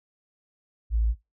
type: tone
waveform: sine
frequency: 55.5 Hz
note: A1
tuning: 16 cents sharp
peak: -20 dBFS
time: 0.9-1.15 s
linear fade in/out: 50 ms
effects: noise-tail reverb RT60 0.2 s tail -19 dB re dry